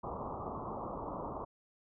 white low-pass noise, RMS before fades -41 dBFS, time 0.03-1.45 s, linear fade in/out 10 ms, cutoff 1200 Hz, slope 96 dB/octave, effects none

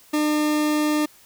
40% pulse tone, 301.7 Hz, D4, 47 cents sharp, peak -18 dBFS, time 0.13-1.06 s, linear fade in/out 10 ms, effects white hiss -52 dBFS RMS until 1.25 s

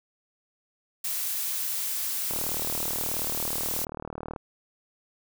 blue noise, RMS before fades -30 dBFS, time 1.04-3.85 s, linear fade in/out 5 ms
click train, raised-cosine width 1 ms, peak -21 dBFS, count 80, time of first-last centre 2.31-4.362 s, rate 38.5 Hz
effects none

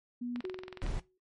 sine tone, 243 Hz, B3, 28 cents flat, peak -34 dBFS, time 0.21-0.41 s, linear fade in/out 10 ms
click train, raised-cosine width 0.3 ms, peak -27 dBFS, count 12, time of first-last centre 0.36-0.865 s, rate 21.8 Hz
sine tone with exponential decay, 370 Hz, F#4, in tune, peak -33 dBFS, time 0.44-1.18 s, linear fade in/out 5 ms, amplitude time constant 160 ms
brown noise, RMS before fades -34 dBFS, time 0.82-1 s, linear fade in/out 5 ms
effects noise-tail reverb RT60 0.2 s tail -17 dB re dry + MP3 48 kbps

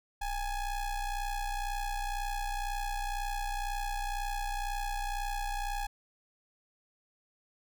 square ring-modulated tone, 422 Hz, G#4, 28 cents sharp, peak -30 dBFS, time 0.21-5.87 s, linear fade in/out 10 ms, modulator 391 Hz, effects none

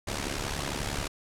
pink noise with amplitude modulation, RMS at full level -29 dBFS, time 0.07-1.08 s, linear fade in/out 10 ms, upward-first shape sine, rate 71.2 Hz, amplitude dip 75%, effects low-pass 9000 Hz 12 dB/octave

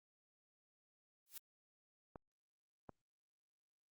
blue noise with exponential growth, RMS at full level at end -44 dBFS, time 1.26-1.38 s, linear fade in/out 5 ms, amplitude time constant 25 ms
clicks, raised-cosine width 1 ms, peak -36 dBFS, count 2, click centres 2.158 / 2.893 s
effects Opus 48 kbps

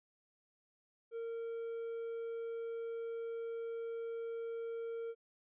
triangle tone, 460 Hz, A#4, 23 cents flat, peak -37 dBFS, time 1.11-5.15 s, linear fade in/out 50 ms, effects resampled to 8000 Hz

